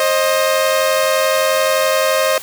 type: tone pair together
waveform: sawtooth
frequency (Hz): 530.7 / 622.3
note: C5 / D#5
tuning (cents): +24 / 0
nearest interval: minor third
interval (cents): 276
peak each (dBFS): -12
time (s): 0-2.38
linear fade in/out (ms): 2
effects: white hiss -32 dBFS RMS until 2.42 s + high-pass 60 Hz 12 dB/octave